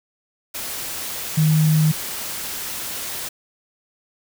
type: tone in noise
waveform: sine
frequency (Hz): 155.56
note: D#3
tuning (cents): 0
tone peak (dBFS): -13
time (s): 1.37-1.92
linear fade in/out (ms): 10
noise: white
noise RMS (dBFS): -29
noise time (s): 0.54-3.29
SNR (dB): +13
effects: none